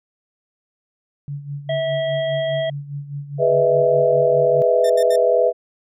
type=tone with tremolo; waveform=sine; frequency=142.9 Hz; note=D3; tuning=47 cents flat; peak=-24 dBFS; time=1.28-4.62 s; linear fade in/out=0 ms; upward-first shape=sine; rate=4.9 Hz; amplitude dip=70%
type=harmonic tone; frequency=650 Hz; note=E5; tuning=24 cents flat; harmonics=1 / 3 / 5; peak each=-19 / -32 / -32 dBFS; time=1.69-2.7 s; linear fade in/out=5 ms
type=chord; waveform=sine; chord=E major seventh; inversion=first; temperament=just; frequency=412 / 494.4 / 618.1 / 659.3 Hz; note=G#4 / B4 / D#5 / E5; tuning=-14 / +2 / -12 / 0 cents; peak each=-22 / -16 / -22 / -17 dBFS; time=3.38-5.53 s; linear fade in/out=50 ms
type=tone bursts; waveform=10% pulse; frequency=1802 Hz; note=A6; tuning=41 cents sharp; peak=-22 dBFS; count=3; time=4.84-5.161 s; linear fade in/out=5 ms; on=59 ms; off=72 ms
effects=none